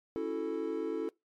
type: chord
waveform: triangle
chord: F# minor seventh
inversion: second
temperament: equal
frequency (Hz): 277.2 / 329.6 / 370 / 440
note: C#4 / E4 / F#4 / A4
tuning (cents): 0 / 0 / 0 / 0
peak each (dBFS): -39 / -34 / -39 / -33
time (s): 0.16-1.09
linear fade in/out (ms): 0
effects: noise-tail reverb RT60 0.2 s tail -23 dB re dry + MP3 64 kbps